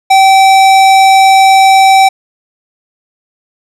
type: tone with hard clipping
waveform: sine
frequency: 772 Hz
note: G5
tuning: 27 cents flat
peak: -4 dBFS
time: 0.1-2.09 s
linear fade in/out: 10 ms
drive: 17 dB
effects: none